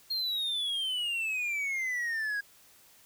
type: exponential sweep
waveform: triangle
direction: down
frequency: 4261 to 1628 Hz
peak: -28 dBFS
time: 0.1-2.41 s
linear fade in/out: 10 ms
effects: white hiss -59 dBFS RMS until 3.05 s